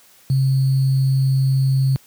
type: tone with sample-and-hold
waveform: sine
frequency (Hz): 133.8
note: C3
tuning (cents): +39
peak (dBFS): -13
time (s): 0.3-1.96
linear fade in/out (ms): 0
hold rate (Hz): 4410
effects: white hiss -51 dBFS RMS until 2.06 s + high-pass 80 Hz 12 dB/octave

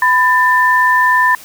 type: tone pair together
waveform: sine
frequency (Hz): 1000 / 1781.8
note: B5 / A6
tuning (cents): +21 / +21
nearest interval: minor seventh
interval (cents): 1000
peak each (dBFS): -11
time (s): 0.02-1.35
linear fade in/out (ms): 2
effects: white hiss -37 dBFS RMS until 1.44 s

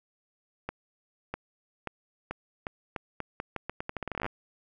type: accelerating click train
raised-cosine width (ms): 0.5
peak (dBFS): -18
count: 24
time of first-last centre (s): 0.69-4.263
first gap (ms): 650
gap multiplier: 0.82
effects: none

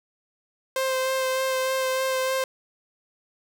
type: tone with vibrato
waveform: sawtooth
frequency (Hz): 523.3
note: C5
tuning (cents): 0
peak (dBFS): -19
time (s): 0.76-2.44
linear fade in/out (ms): 2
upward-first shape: sine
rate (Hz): 3.3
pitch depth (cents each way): 14
effects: none

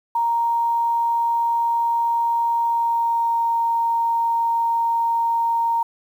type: tone with pitch glide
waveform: sine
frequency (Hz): 932.3 to 926.4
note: A#5 to A#5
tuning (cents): 0 to -11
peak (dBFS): -17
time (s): 0.15-5.83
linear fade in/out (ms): 5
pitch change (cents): -11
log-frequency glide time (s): 2.57-3.6
effects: 8-bit

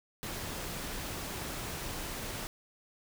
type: noise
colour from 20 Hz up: pink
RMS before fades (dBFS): -39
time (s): 0.23-2.47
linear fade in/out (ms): 0
effects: none

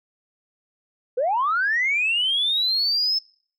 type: linear sweep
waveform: sine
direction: up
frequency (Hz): 463.2 to 5280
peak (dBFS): -18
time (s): 1.17-3.19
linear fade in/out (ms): 10
effects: noise-tail reverb RT60 0.5 s tail -25 dB re dry + tanh soft clip ceiling -14 dBFS

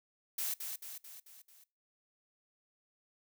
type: noise with echo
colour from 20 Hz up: blue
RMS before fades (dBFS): -36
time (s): 0.38-0.54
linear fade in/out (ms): 5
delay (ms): 220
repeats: 5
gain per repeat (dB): -5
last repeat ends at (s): 1.64
effects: noise-tail reverb RT60 0.3 s tail -22 dB re dry

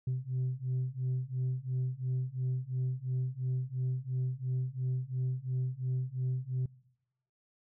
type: beating tone pair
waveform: sine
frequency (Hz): 126.8 / 129.7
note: B2 / C3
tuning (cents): +46 / -15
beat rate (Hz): 2.9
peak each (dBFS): -33 / -32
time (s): 0.07-6.66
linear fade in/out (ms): 5
effects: noise-tail reverb RT60 0.9 s tail -25 dB re dry + tanh soft clip ceiling -27 dBFS

